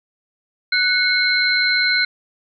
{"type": "tone cluster", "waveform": "sine", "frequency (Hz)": [1487, 2172, 4113], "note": ["F#6", "C#7", "C8"], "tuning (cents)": [8, -36, -30], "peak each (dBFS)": -19, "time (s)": [0.72, 2.05], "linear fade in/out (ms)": 5, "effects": []}